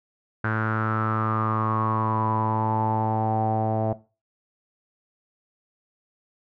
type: tone with low-pass filter sweep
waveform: sawtooth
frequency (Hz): 110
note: A2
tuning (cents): 0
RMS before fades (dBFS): -24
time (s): 0.44-3.93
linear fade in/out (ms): 5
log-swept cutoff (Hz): 1500 to 690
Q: 9.4
effects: noise-tail reverb RT60 0.3 s tail -17 dB re dry